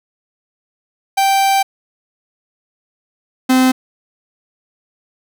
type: tone pair in turn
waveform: 45% pulse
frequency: 782 / 258 Hz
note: G5 / C4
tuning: -4 / -24 cents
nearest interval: octave + perfect fifth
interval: 1920 cents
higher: first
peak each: -11 / -9 dBFS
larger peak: second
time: 1.17-1.63 / 3.49-3.72 s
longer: first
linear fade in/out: 10 ms
effects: none